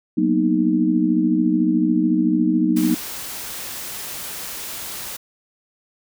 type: chord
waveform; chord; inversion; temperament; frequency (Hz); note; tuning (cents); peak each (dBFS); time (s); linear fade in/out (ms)
sine; B major seventh; second; equal; 185 / 233.1 / 246.9 / 311.1; F#3 / A#3 / B3 / D#4; 0 / 0 / 0 / 0; -22 / -22 / -22 / -18; 0.17-2.95; 10
type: noise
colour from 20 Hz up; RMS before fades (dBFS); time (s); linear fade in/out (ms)
white; -31; 2.76-5.17; 10
effects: none